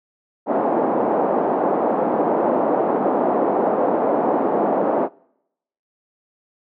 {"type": "band-pass noise", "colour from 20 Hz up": "white", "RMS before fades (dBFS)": -19, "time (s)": [0.46, 5.09], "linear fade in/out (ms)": 50, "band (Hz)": [230, 800], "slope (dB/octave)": 24, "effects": ["noise-tail reverb RT60 0.8 s tail -26 dB re dry"]}